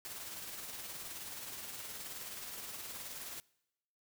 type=noise with tremolo; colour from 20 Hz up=white; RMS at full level=-44 dBFS; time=0.05-3.4 s; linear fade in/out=0 ms; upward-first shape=sine; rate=19 Hz; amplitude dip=35%; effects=noise-tail reverb RT60 0.9 s tail -24 dB re dry